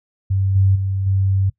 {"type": "tone with level steps", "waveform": "sine", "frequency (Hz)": 96.6, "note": "G2", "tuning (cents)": -25, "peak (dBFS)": [-15, -11, -18, -14], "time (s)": [0.3, 1.5], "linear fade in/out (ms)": 10, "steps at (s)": [0.55, 0.75, 1.06], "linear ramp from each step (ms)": 10, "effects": ["noise-tail reverb RT60 0.1 s tail -20 dB re dry"]}